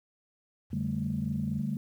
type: tone with pitch glide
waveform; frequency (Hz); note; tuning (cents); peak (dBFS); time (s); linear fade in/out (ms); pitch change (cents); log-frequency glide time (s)
sine; 87.31 to 86.16; F2 to F2; 0 to -23; -39; 0.7-1.61; 20; -23; 1.26-1.33
type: chord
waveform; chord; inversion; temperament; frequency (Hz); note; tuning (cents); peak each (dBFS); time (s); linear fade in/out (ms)
sine; D suspended fourth; none; equal with one note detuned; 145.15 / 196 / 220; D3 / G3 / A3; -20 / 0 / 0; -33; 0.73-1.77; 2
effects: tanh soft clip ceiling -19 dBFS + 10-bit